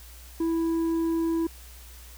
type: tone with tanh clipping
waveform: sine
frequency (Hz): 329.6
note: E4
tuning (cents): 0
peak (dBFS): -24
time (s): 0.4-1.47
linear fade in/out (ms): 5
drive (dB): 5
effects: added 60 Hz sine -45 dBFS peak until 2.17 s + white hiss -50 dBFS RMS until 2.17 s